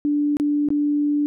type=tone with dropouts; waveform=sine; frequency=292.8 Hz; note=D4; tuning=5 cents flat; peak=-17 dBFS; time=0.05-1.26 s; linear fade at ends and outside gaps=0 ms; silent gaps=0.369-0.399 / 0.687-0.704 s; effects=none